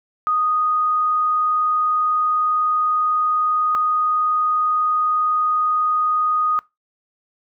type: tone pair in turn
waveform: sine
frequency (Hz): 1241 / 1241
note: D#6 / D#6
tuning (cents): -5 / -5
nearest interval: unison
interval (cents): 0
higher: neither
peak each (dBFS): -16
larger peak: neither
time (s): 0.27-3.75 / 3.75-6.59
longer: first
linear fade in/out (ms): 0
effects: noise-tail reverb RT60 0.2 s tail -21 dB re dry